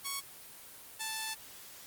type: tone pair in turn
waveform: 5% pulse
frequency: 1108.7 / 880 Hz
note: C#6 / A5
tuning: 0 / 0 cents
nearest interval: major third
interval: 400 cents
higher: first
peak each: -23 dBFS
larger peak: neither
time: 0.04-0.21 / 0.99-1.35 s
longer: second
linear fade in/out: 20 ms
effects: white hiss -51 dBFS RMS until 1.86 s + Opus 24 kbps